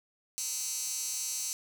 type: tone with high-pass filter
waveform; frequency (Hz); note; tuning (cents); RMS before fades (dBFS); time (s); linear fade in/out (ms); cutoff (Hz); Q
15% pulse; 256.6; C4; -34; -35; 0.38-1.53; 0; 6500; 2.4
effects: 9-bit